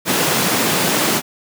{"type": "high-pass noise", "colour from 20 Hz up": "pink", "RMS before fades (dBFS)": -17, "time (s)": [0.05, 1.22], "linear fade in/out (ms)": 50, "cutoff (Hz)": 150, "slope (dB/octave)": 24, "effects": []}